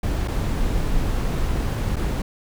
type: noise with dropouts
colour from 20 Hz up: brown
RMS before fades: -22 dBFS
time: 0.03-2.22 s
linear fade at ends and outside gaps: 5 ms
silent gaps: 0.277-0.281 / 1.96-1.965 s
effects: none